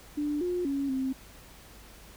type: tone with pitch steps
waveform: sine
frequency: 294.8 / 356.6 / 277.8 / 263.5 Hz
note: D4 / F4 / C#4 / C4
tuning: +7 / +36 / +4 / +12 cents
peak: -27 dBFS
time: 0.17-1.13 s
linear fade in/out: 10 ms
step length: 240 ms
effects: added 52 Hz sine -55 dBFS peak until 2.16 s + pink hiss -52 dBFS RMS until 2.16 s